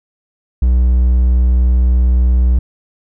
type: tone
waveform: triangle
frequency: 61.74 Hz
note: B1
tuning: in tune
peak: -6 dBFS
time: 0.62-2.59 s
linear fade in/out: 5 ms
effects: none